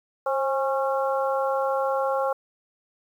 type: harmonic tone with a mistuned harmonic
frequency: 273.4 Hz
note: C#4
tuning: 24 cents flat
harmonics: 2 / 3 / 4 / 5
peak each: -24 / -28 / -30 / -32 dBFS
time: 0.26-2.33 s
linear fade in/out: 5 ms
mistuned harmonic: 2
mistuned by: -38 cents
effects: 9-bit